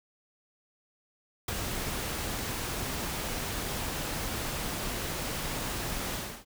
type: noise with ADSR envelope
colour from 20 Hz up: pink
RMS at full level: -31 dBFS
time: 1.48-6.45 s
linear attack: 4 ms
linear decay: 18 ms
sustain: -3 dB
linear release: 290 ms
effects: none